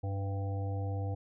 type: harmonic tone with a mistuned harmonic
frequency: 98 Hz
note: G2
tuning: in tune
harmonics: 1 / 3 / 5 / 7 / 8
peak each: -32 / -45 / -44 / -48 / -47 dBFS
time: 0.03-1.15 s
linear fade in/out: 10 ms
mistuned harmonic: 5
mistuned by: +27 cents
effects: none